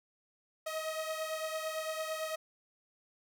sawtooth beating tone pair, 630 / 638.9 Hz, D#5 / D#5, +21 / +46 cents, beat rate 8.9 Hz, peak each -33 / -37 dBFS, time 0.66-2.36 s, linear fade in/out 10 ms, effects none

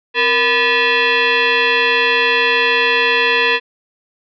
sine tone with frequency modulation, 468.7 Hz, A#4, 9 cents sharp, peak -11 dBFS, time 0.14-3.6 s, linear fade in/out 50 ms, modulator 734 Hz, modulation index 4, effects none

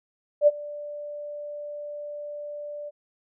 sine tone with ADSR envelope, 588 Hz, D5, 2 cents sharp, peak -11 dBFS, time 0.41-2.91 s, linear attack 62 ms, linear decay 32 ms, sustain -22 dB, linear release 31 ms, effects none

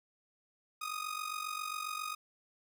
sawtooth tone with amplitude modulation, 1244.5 Hz, D#6, in tune, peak -30 dBFS, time 0.81-2.15 s, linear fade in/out 10 ms, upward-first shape sine, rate 47.4 Hz, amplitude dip 75%, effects none

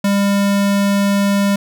square tone, 200 Hz, G3, 35 cents sharp, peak -13 dBFS, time 0.04-1.56 s, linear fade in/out 5 ms, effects none

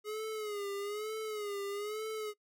square tone with vibrato, 418.2 Hz, G#4, 12 cents sharp, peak -37 dBFS, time 0.04-2.34 s, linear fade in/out 50 ms, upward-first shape sine, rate 1.1 Hz, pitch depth 81 cents each way, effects noise-tail reverb RT60 0.1 s tail -23 dB re dry

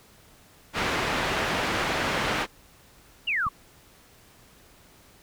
white low-pass noise, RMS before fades -27 dBFS, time 0.73-2.47 s, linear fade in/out 50 ms, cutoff 2100 Hz, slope 12 dB/octave
sine exponential sweep, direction down, 2966 to 1068 Hz, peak -23 dBFS, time 3.27-3.49 s, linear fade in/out 10 ms
click, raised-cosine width 5 ms, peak -24 dBFS, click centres 3.467 s
effects pink hiss -55 dBFS RMS until 5.22 s

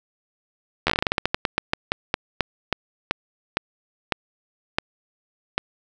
slowing click train, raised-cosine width 0.3 ms, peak -3 dBFS, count 25, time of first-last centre 0.87-5.58 s, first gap 12 ms, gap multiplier 1.2, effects none

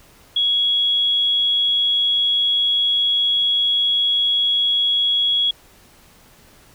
sine tone, 3335 Hz, G#7, 7 cents sharp, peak -15 dBFS, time 0.36-5.51 s, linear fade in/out 5 ms, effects pink hiss -50 dBFS RMS until 6.74 s

